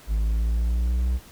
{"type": "linear sweep", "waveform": "triangle", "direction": "up", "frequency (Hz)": [52.4, 63], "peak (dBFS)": -18, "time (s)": [0.07, 1.2], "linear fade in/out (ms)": 50, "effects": ["pink hiss -49 dBFS RMS until 1.31 s"]}